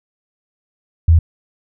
sine tone, 82.2 Hz, E2, 4 cents flat, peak -6 dBFS, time 1.08-1.19 s, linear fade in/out 5 ms, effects none

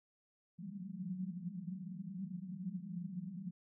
white band-pass noise, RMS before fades -44 dBFS, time 0.58-3.51 s, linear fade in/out 10 ms, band 170 to 200 Hz, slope 96 dB/octave, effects none

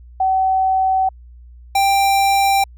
sine / square tone pair in turn, 760 / 787.8 Hz, F#5 / G5, +46 / +8 cents, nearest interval minor second, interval 62 cents, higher second, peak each -13 dBFS, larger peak neither, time 0.2-1.09 / 1.75-2.64 s, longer neither, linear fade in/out 5 ms, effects added 60 Hz sine -38 dBFS peak until 2.77 s

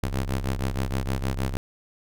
sawtooth ring-modulated tone, 66.6 Hz, C2, 31 cents sharp, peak -18 dBFS, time 0.03-1.57 s, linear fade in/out 0 ms, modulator 30.1 Hz, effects none

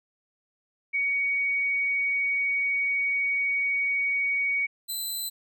sine / 10% pulse tone pair in turn, 2244 / 4028 Hz, C#7 / B7, +21 / +33 cents, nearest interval minor seventh, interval 1012 cents, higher second, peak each -23 dBFS, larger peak neither, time 0.93-4.67 / 4.88-5.3 s, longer first, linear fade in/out 20 ms, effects none

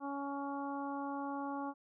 harmonic tone, 280.1 Hz, C#4, 18 cents sharp, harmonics 1 / 2 / 3 / 4 / 5, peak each -40 / -47 / -42 / -45 / -52 dBFS, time 0-1.74 s, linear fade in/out 50 ms, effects none

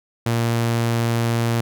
sawtooth tone, 116.54 Hz, A#2, in tune, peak -14 dBFS, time 0.26-1.61 s, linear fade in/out 5 ms, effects none

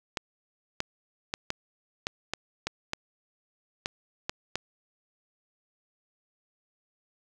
clicks, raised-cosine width 0.2 ms, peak -12 dBFS, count 11, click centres 0.172 / 0.804 / 1.339 / 1.504 / 2.069 / 2.336 / 2.67 / 2.934 / 3.859 / 4.295 / 4.556 s, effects none

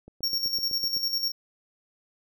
click train, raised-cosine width 2 ms, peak -32 dBFS, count 8, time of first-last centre 0.08-0.966 s, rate 7.9 Hz
square tone with tremolo, 5520 Hz, F8, 21 cents flat, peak -24 dBFS, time 0.23-1.32 s, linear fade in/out 5 ms, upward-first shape square, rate 10 Hz, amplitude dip 55%
effects none

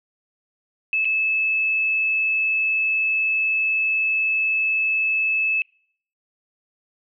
sine tone with dropouts, 2608 Hz, E7, 19 cents flat, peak -18 dBFS, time 0.93-5.62 s, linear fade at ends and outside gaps 1 ms, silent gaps 1.047-1.053 s, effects noise-tail reverb RT60 0.6 s tail -26 dB re dry

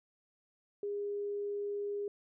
sine tone, 407.8 Hz, G#4, 32 cents flat, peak -34 dBFS, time 0.83-2.08 s, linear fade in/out 2 ms, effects none

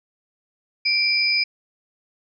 sine tone pair together, 2349 / 4977 Hz, D7 / D#8, 0 / 0 cents, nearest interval octave + minor second, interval 1300 cents, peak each -20 dBFS, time 0.85-1.44 s, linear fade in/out 10 ms, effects none

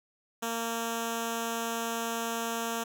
5% pulse tone with notch filter, 230 Hz, A#3, 23 cents flat, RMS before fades -33 dBFS, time 0.42-2.84 s, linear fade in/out 10 ms, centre 2100 Hz, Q 1.3, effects none

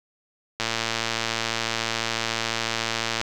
click train, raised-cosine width 0.2 ms, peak -7 dBFS, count 299, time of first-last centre 0.6-3.214 s, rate 114 Hz, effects none

